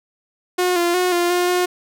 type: tone with pitch steps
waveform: sawtooth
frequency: 361.3 / 346.1 / 362.8 / 348.7 / 355.7 / 359.2 Hz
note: F#4 / F4 / F#4 / F4 / F4 / F4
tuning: -41 / -16 / -34 / -3 / +32 / +49 cents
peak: -12 dBFS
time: 0.58-1.66 s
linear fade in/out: 10 ms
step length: 180 ms
effects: none